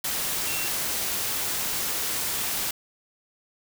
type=tone in noise; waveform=sine; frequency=2723 Hz; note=F7; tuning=44 cents flat; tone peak=-34 dBFS; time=0.47-0.68 s; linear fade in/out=5 ms; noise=white; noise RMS=-28 dBFS; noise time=0.04-2.71 s; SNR=-9 dB; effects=none